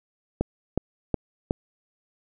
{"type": "click train", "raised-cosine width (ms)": 2, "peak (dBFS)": -9, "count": 4, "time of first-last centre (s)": [0.41, 1.509], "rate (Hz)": 2.73, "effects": []}